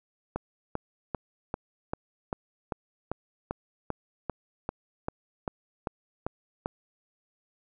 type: click train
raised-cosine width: 1 ms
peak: -16 dBFS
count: 17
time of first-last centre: 0.36-6.659 s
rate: 2.54 Hz
effects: none